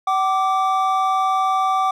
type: tone pair together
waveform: triangle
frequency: 760 / 1173.4 Hz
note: F#5 / D6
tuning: +46 / -2 cents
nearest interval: minor sixth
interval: 752 cents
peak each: -17 dBFS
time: 0.07-1.91 s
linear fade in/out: 5 ms
effects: none